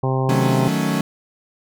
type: harmonic tone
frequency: 131.5 Hz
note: C3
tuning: 9 cents sharp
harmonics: 1 / 2 / 3 / 4 / 5 / 6 / 7 / 8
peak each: -19 / -28 / -25 / -28 / -32 / -28 / -31 / -31 dBFS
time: 0.03-0.68 s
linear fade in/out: 5 ms
type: chord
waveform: 40% pulse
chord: D# half-diminished seventh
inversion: none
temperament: equal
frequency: 155.56 / 185 / 220 / 277.2 Hz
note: D#3 / F#3 / A3 / C#4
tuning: 0 / 0 / 0 / 0 cents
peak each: -23 dBFS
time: 0.29-1.01 s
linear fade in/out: 2 ms
effects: none